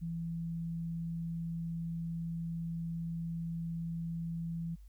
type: tone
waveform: sine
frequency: 166.5 Hz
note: E3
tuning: 18 cents sharp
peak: -35 dBFS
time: 0.01-4.76 s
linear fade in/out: 20 ms
effects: added 50 Hz sine -50 dBFS peak until 4.88 s + white hiss -75 dBFS RMS until 4.88 s